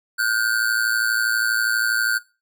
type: ring-modulated tone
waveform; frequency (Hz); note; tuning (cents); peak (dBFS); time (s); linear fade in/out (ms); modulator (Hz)
square; 1494; F#6; +16; -16; 0.18-2.19; 20; 56.2
effects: noise-tail reverb RT60 0.3 s tail -20 dB re dry